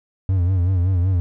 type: tone with vibrato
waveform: triangle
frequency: 91.1 Hz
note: F#2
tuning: 26 cents flat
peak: -13 dBFS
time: 0.29-1.2 s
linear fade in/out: 0 ms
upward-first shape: sine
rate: 5.3 Hz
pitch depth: 94 cents each way
effects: none